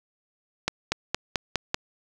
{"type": "accelerating click train", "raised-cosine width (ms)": 0.2, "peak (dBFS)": -6, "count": 6, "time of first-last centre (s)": [0.68, 1.744], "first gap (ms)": 240, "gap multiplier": 0.94, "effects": []}